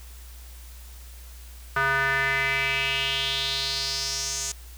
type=tone with band-pass filter sweep; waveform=square; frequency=136 Hz; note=C#3; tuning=33 cents flat; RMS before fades=-26 dBFS; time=1.76-4.52 s; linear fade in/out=5 ms; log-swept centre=1400 to 6900 Hz; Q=4; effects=added 60 Hz sine -41 dBFS peak until 4.77 s + white hiss -50 dBFS RMS until 4.77 s